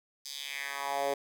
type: tone with high-pass filter sweep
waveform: 10% pulse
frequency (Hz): 140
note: C#3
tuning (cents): +18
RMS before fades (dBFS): -35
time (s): 0.25-1.14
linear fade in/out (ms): 5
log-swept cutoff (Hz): 5100 to 460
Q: 2.6
effects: 10-bit